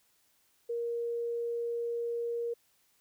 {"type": "tone", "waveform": "sine", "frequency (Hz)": 470, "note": "A#4", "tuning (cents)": 14, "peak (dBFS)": -31, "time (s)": [0.69, 2.54], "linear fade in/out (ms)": 10, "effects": ["white hiss -70 dBFS RMS until 3 s"]}